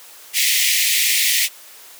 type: high-pass noise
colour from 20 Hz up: pink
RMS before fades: -17 dBFS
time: 0.33-1.49 s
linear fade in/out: 50 ms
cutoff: 1900 Hz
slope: 96 dB/octave
effects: white hiss -42 dBFS RMS until 1.99 s + high-pass 400 Hz 12 dB/octave